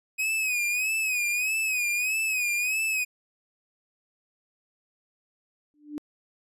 45% pulse tone with vibrato, 2512 Hz, D#7, 16 cents sharp, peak -24 dBFS, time 0.18-3.05 s, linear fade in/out 20 ms, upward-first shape sine, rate 1.6 Hz, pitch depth 83 cents each way
sine tone with exponential growth, 296.6 Hz, D4, 17 cents sharp, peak -28 dBFS, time 5.74-5.98 s, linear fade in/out 0 ms, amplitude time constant 52 ms
effects resampled to 32000 Hz

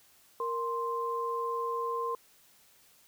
sine tone pair together, 466.2 / 1046.5 Hz, A#4 / C6, 0 / 0 cents, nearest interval octave + major second, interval 1400 cents, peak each -34 / -32 dBFS, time 0.4-2.15 s, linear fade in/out 2 ms, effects white hiss -62 dBFS RMS until 3.07 s

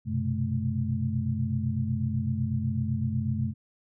sine tone cluster, 93.9 / 123.5 / 131.5 / 216.6 Hz, F#2 / B2 / C3 / A3, +26 / 0 / +9 / -27 cents, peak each -31 dBFS, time 0.05-3.54 s, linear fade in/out 50 ms, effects none

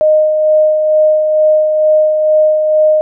sine tone with tremolo, 617 Hz, D#5, 15 cents flat, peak -5 dBFS, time 0.01-3.01 s, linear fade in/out 0 ms, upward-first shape sine, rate 2.2 Hz, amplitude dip 40%, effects none

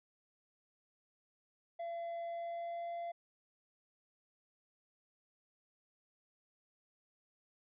triangle tone with pitch glide, 679 to 685.3 Hz, F5 to F5, -49 to -33 cents, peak -37 dBFS, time 1.79-3.12 s, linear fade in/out 10 ms, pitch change +16 cents, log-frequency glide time 2.22-2.93 s, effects resampled to 8000 Hz

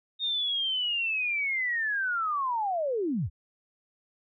sine linear sweep, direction down, 3706 to 58 Hz, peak -26 dBFS, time 0.19-3.3 s, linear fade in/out 50 ms, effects none

